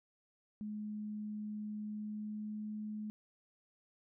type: tone with pitch glide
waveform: sine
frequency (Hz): 211.2 to 212.8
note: G#3 to G#3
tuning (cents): +29 to +42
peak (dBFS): -39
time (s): 0.61-3.1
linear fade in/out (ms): 0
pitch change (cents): +13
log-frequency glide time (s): 1.83-2.75
effects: none